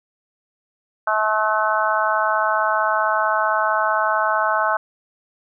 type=harmonic tone; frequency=215.5 Hz; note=A3; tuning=36 cents flat; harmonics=3 / 4 / 5 / 6 / 7; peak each=-23 / -23 / -23 / -23 / -23 dBFS; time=1.07-4.77 s; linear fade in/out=5 ms; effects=none